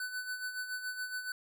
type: tone with tremolo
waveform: square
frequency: 1500 Hz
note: F#6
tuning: 23 cents sharp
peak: -35 dBFS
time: 0-1.32 s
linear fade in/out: 2 ms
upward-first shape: sine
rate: 7.1 Hz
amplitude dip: 60%
effects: none